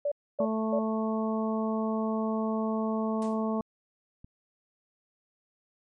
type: tone bursts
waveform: sine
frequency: 578 Hz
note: D5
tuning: 28 cents flat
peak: -25 dBFS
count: 3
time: 0.05-0.791 s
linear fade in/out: 5 ms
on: 67 ms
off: 270 ms
type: harmonic tone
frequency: 220 Hz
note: A3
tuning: in tune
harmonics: 1 / 2 / 3 / 4 / 5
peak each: -28 / -34 / -35 / -39 / -38 dBFS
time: 0.4-3.61 s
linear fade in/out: 2 ms
type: noise with exponential decay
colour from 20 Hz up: white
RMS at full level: -44 dBFS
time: 3.22-3.45 s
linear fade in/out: 0 ms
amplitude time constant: 48 ms
type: click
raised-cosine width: 5 ms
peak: -35 dBFS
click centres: 4.245 s
effects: MP3 48 kbps